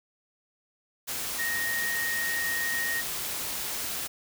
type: tone in noise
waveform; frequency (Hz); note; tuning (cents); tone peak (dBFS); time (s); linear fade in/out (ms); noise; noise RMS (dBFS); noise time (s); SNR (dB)
sine; 1864.7; A#6; 0; -28; 1.38-3.02; 20; white; -33; 1.07-4.08; +2
effects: none